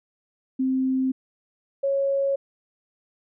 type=tone pair in turn; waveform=sine; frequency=261.6 / 551.3 Hz; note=C4 / C#5; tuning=0 / -10 cents; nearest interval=octave + minor second; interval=1290 cents; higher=second; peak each=-20 dBFS; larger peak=neither; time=0.59-1.12 / 1.83-2.36 s; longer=neither; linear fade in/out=10 ms; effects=none